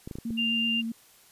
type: clicks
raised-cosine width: 3 ms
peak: -24 dBFS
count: 5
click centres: 0.075 / 0.112 / 0.155 / 0.186 / 0.306 s
type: tone with vibrato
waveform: sine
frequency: 228.7 Hz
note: A#3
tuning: 33 cents flat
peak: -29 dBFS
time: 0.25-0.92 s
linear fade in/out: 5 ms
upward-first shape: sine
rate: 7.9 Hz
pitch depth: 19 cents each way
type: tone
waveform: sine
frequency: 2794 Hz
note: F7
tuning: in tune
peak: -25 dBFS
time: 0.37-0.82 s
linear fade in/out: 20 ms
effects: white hiss -57 dBFS RMS until 1.31 s + resampled to 32000 Hz